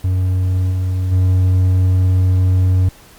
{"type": "tone with level steps", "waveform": "triangle", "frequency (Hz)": 92.5, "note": "F#2", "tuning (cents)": 0, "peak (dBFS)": [-11, -13, -8], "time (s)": [0.04, 2.89], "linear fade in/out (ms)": 5, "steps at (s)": [0.7, 1.11], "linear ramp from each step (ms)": 20, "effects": ["pink hiss -44 dBFS RMS until 3.18 s", "Opus 48 kbps"]}